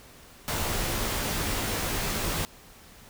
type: noise with comb filter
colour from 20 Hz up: pink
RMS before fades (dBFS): -29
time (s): 0.48-2.45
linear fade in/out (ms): 0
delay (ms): 16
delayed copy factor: -0.55
effects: pink hiss -51 dBFS RMS until 3.09 s